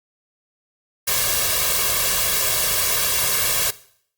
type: noise with comb filter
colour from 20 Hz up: white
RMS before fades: -20 dBFS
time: 1.07-3.71 s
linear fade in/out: 10 ms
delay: 1.8 ms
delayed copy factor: +0.85
effects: noise-tail reverb RT60 0.6 s tail -18 dB re dry + Opus 48 kbps